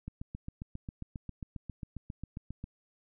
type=click train; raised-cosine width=5 ms; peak=-27 dBFS; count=20; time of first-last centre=0.08-2.641 s; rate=7.42 Hz; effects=none